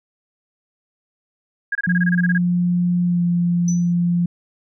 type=tone bursts; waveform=sine; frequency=1636 Hz; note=G#6; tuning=26 cents flat; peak=-18 dBFS; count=12; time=1.72-2.379 s; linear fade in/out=5 ms; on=32 ms; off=25 ms
type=tone with pitch glide; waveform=sine; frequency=176.4 to 173.77 Hz; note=F3 to F3; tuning=+18 to -8 cents; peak=-15 dBFS; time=1.87-4.26 s; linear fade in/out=5 ms; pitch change=-26 cents; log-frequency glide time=3.04-3.22 s
type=tone with exponential decay; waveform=sine; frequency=5990 Hz; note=F#8; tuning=20 cents sharp; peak=-24 dBFS; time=3.68-3.93 s; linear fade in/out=2 ms; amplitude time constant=54 ms
effects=none